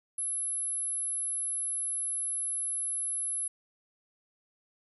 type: tone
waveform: sine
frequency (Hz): 11000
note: F9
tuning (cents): -27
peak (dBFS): -30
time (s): 0.18-3.48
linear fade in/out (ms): 5
effects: none